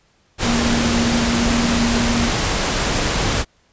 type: tone in noise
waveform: sine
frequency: 235.1 Hz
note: A#3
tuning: 15 cents sharp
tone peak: -18 dBFS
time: 0.43-2.3 s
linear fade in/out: 50 ms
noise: pink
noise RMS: -19 dBFS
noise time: 0.38-3.45 s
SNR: -2 dB
effects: pink hiss -59 dBFS RMS until 3.72 s + resampled to 16000 Hz